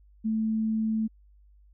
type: tone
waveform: sine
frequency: 220 Hz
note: A3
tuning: in tune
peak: -24 dBFS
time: 0.24-1.08 s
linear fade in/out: 20 ms
effects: added 50 Hz sine -54 dBFS peak until 1.73 s